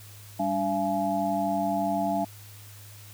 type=tone cluster; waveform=sine; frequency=197.4 / 289.2 / 682 / 845 Hz; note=G3 / D4 / F5 / G#5; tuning=+12 / -27 / -41 / +30 cents; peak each=-31 / -31 / -27 / -31 dBFS; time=0.39-2.25 s; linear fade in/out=10 ms; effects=added 103 Hz sine -46 dBFS peak until 3.13 s + white hiss -50 dBFS RMS until 3.13 s